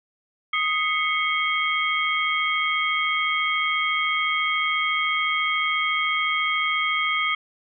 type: tone cluster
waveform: sine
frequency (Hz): 1249 / 2046 / 2200 / 3212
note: D#6 / C7 / C#7 / G7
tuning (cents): +6 / -39 / -14 / +41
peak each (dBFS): -25 / -30 / -24 / -28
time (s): 0.53-7.35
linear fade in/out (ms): 5
effects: none